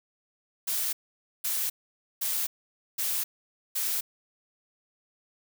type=noise bursts; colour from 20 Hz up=blue; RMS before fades=-29 dBFS; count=5; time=0.67-4.01 s; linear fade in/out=10 ms; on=260 ms; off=510 ms; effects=none